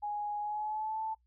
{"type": "tone with pitch glide", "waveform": "sine", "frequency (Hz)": [830.6, 880], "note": ["G#5", "A5"], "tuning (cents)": [0, 0], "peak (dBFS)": -33, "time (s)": [0.02, 1.15], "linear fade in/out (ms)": 20, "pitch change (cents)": 100, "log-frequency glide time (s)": [0.4, 1.01], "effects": ["noise-tail reverb RT60 0.1 s tail -20 dB re dry", "added 60 Hz sine -68 dBFS peak until 1.26 s"]}